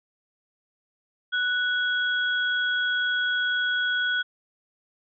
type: tone pair together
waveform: sine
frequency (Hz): 1480 / 3322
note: F#6 / G#7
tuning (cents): 0 / 0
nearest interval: octave + major second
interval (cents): 1400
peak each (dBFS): -23 / -29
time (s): 1.32-4.23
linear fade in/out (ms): 20
effects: none